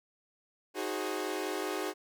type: chord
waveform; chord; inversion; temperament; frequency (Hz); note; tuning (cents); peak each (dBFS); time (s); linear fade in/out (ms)
sawtooth; Ab dominant seventh; second; equal with one note detuned; 311.1 / 370 / 415.3 / 530.9; Eb4 / Gb4 / Ab4 / C5; 0 / 0 / 0 / +25; -35 / -33 / -34 / -38; 0.74-1.94; 50
effects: none